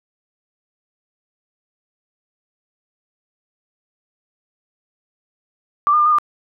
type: tone with pitch steps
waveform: sine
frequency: 1170 / 1214 / 1198 / 1227 / 1198 Hz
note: D6 / D#6 / D6 / D#6 / D6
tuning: -7 / -43 / +34 / -25 / +34 cents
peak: -11 dBFS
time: 5.87-6.185 s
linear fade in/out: 0 ms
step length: 63 ms
effects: none